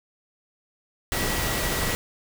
sine tone in noise, 1931 Hz, B6, 39 cents flat, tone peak -34 dBFS, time 1.12-1.95 s, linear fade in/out 0 ms, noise pink, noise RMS -26 dBFS, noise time 1.12-1.95 s, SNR -11 dB, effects none

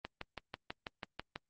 click train, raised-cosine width 0.3 ms, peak -23 dBFS, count 9, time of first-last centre 0.05-1.359 s, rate 6.11 Hz, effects Opus 24 kbps

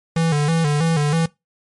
square tone with vibrato, 155.56 Hz, D#3, in tune, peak -16 dBFS, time 0.16-1.26 s, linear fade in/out 5 ms, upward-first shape square, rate 3.1 Hz, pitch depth 98 cents each way, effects noise-tail reverb RT60 0.2 s tail -22 dB re dry + MP3 48 kbps

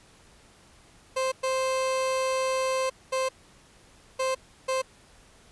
30% pulse tone bursts at uneven times, 523.3 Hz, C5, in tune, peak -22 dBFS, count 5, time 1.16-1.32 / 1.43-2.9 / 3.12-3.29 / 4.19-4.35 / 4.68-4.82 s, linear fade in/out 10 ms, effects pink hiss -56 dBFS RMS until 5.51 s + resampled to 24000 Hz

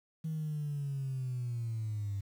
sine linear sweep, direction down, 160.5 to 98 Hz, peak -32 dBFS, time 0.24-2.21 s, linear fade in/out 10 ms, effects tanh soft clip ceiling -30 dBFS + 10-bit

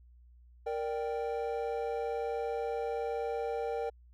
triangle chord, G minor, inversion first, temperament equal, 466.2 / 587.3 / 784 Hz, Bb4 / D5 / G5, 0 / 0 / 0 cents, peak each -32 / -38 / -36 dBFS, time 0.66-3.9 s, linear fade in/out 10 ms, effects added 60 Hz sine -55 dBFS peak until 4.13 s

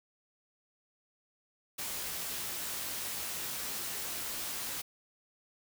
white noise with comb filter, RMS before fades -38 dBFS, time 1.78-4.82 s, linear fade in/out 10 ms, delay 17 ms, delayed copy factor +0.5, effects none

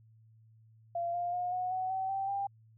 sine tone with pitch steps, 687 / 701.4 / 716.2 / 731.2 / 746.6 / 762.3 / 778.3 / 794.6 Hz, F5 / F5 / F5 / F#5 / F#5 / G5 / G5 / G5, -29 / +7 / +43 / -21 / +15 / -49 / -13 / +23 cents, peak -31 dBFS, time 0.95-2.47 s, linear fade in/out 5 ms, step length 190 ms, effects added 111 Hz sine -58 dBFS peak until 2.77 s

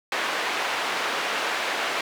white band-pass noise, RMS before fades -27 dBFS, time 0.12-2.01 s, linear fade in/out 2 ms, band 430 to 2300 Hz, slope 12 dB/octave, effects none

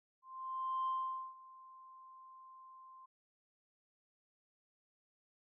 sine tone with ADSR envelope, 1046.5 Hz, C6, in tune, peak -32 dBFS, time 0.22-3.06 s, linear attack 650 ms, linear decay 470 ms, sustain -22 dB, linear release 9 ms, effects tanh soft clip ceiling -30 dBFS

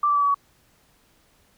sine tone with pitch steps, 1174.7 / 1163.2 / 1151.9 / 1140.6 / 1129.5 Hz, D6 / D6 / D6 / C#6 / C#6, 0 / -17 / -34 / +49 / +32 cents, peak -17 dBFS, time 0.03-0.345 s, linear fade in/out 5 ms, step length 63 ms, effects pink hiss -61 dBFS RMS until 1.57 s

